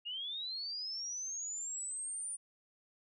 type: linear sweep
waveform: sine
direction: up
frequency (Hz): 2800 to 9397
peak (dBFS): -38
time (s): 0.05-2.37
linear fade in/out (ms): 20
effects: none